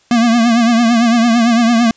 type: tone with vibrato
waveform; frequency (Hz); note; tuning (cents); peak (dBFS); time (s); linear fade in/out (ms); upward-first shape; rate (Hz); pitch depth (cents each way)
square; 233.1; A#3; 0; -9; 0.11-1.91; 2; triangle; 8.9; 85
effects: white hiss -53 dBFS RMS until 1.96 s + resampled to 16000 Hz